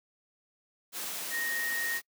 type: tone in noise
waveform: sine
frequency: 1864 Hz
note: A#6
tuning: 1 cent flat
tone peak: -31 dBFS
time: 1.3-2.01 s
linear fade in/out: 50 ms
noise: white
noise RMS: -37 dBFS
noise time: 0.92-2.02 s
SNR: +3 dB
effects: noise-tail reverb RT60 0.1 s tail -26 dB re dry + high-pass 200 Hz 12 dB/octave